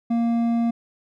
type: tone with hard clipping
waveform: triangle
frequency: 233.1 Hz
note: A#3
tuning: in tune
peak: -20 dBFS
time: 0.1-0.71 s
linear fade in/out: 10 ms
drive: 10 dB
effects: none